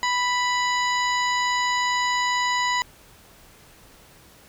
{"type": "harmonic tone", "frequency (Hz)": 987.8, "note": "B5", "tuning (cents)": 0, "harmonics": [1, 2, 3, 4, 5, 7], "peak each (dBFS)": [-23, -25, -33, -32, -35, -34], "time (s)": [0.03, 2.82], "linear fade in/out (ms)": 0, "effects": ["pink hiss -51 dBFS RMS until 4.48 s"]}